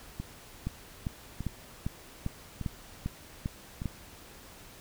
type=two click trains; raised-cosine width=5 ms; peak=-19 / -23 dBFS; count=9 / 4; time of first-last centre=0.67-3.857 / 0.2-3.819 s; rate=2.51 / 0.829 Hz; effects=pink hiss -51 dBFS RMS until 4.8 s

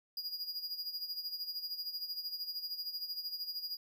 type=tone with tremolo; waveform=square; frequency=4865 Hz; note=D#8; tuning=40 cents flat; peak=-36 dBFS; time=0.17-3.77 s; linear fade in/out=2 ms; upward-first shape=sine; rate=13 Hz; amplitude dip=70%; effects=none

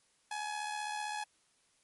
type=tone with amplitude modulation; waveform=sawtooth; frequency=843 Hz; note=G#5; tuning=26 cents sharp; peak=-30 dBFS; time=0.31-1.24 s; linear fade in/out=5 ms; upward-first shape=sine; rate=75.5 Hz; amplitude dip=55%; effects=white hiss -71 dBFS RMS until 1.83 s + MP3 48 kbps

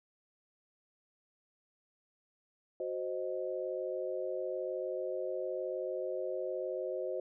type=chord; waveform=sine; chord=C diminished; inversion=second; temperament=equal; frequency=370 / 523.3 / 622.3 Hz; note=Gb4 / C5 / Eb5; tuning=0 / 0 / 0 cents; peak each=-39 / -37 / -40 dBFS; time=2.8-7.2 s; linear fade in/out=2 ms; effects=none

